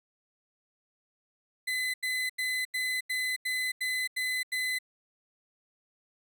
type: tone bursts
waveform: 35% pulse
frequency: 2020 Hz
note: B6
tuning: 39 cents sharp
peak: -27 dBFS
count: 9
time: 1.67-4.788 s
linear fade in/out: 10 ms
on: 270 ms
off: 86 ms
effects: none